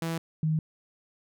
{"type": "tone pair in turn", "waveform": ["sawtooth", "sine"], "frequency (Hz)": [164.81, 156.91], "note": ["E3", "D#3"], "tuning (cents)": [0, 15], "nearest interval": "minor second", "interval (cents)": 85, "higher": "first", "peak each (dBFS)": [-25, -23], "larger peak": "second", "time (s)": [[0.02, 0.18], [0.43, 0.59]], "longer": "neither", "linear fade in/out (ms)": 2, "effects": []}